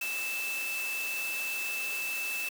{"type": "tone in noise", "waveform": "sine", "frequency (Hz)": 2637, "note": "E7", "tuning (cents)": 0, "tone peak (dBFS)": -32, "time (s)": [0.01, 2.49], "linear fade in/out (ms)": 5, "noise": "white", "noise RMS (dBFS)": -39, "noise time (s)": [0.01, 2.49], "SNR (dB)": 4, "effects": ["high-pass 300 Hz 12 dB/octave"]}